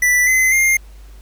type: tone with pitch steps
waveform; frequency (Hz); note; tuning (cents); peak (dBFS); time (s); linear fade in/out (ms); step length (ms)
square; 1975.5 / 2044 / 2115; B6 / C7 / C7; 0 / -41 / +18; -12; 0.02-0.77; 5; 250
effects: added 50 Hz sine -36 dBFS peak until 1.21 s + pink hiss -51 dBFS RMS until 1.21 s